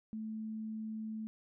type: tone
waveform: sine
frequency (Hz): 218.7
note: A3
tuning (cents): -10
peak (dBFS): -38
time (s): 0.13-1.27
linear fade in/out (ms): 0
effects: none